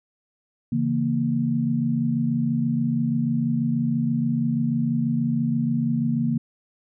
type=chord; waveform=sine; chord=A# diminished; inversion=first; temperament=equal; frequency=138.59 / 164.81 / 233.1 Hz; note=C#3 / E3 / A#3; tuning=0 / 0 / 0 cents; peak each=-26 / -27 / -22 dBFS; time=0.72-6.38 s; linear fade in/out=5 ms; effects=none